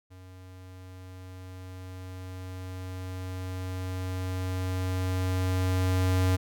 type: tone with level ramp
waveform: square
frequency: 92.5 Hz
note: F#2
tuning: in tune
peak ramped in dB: -47 to -22 dBFS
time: 0.1-6.37 s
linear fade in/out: 20 ms
effects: none